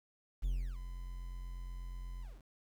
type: tone with ADSR envelope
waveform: triangle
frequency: 44.16 Hz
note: F1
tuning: 20 cents sharp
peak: -28 dBFS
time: 0.42-2.43 s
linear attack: 24 ms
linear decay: 320 ms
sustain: -11 dB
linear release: 210 ms
effects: 10-bit